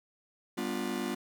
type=chord; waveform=45% pulse; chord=G dominant seventh; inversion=none; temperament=just; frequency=196 / 245 / 294 / 352.8 Hz; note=G3 / B3 / D4 / F4; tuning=0 / -14 / +2 / +18 cents; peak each=-39 / -36 / -40 / -37 dBFS; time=0.57-1.15 s; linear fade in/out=10 ms; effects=none